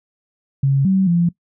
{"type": "tone with pitch steps", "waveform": "sine", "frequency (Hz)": [137.1, 190.9, 171.8], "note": ["C#3", "G3", "F3"], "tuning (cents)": [-19, -46, -28], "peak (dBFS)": -12, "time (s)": [0.63, 1.29], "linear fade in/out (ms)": 5, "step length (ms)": 220, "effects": ["noise-tail reverb RT60 0.1 s tail -20 dB re dry"]}